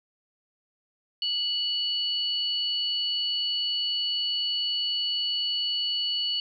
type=tone pair together; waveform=sine; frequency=2941 / 4435 Hz; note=F#7 / C#8; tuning=-11 / 0 cents; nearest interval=perfect fifth; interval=711 cents; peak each=-27 / -29 dBFS; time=1.22-6.4 s; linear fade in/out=2 ms; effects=none